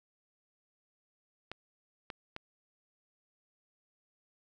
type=clicks; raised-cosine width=0.3 ms; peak=-24 dBFS; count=3; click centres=1.516 / 2.102 / 2.364 s; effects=none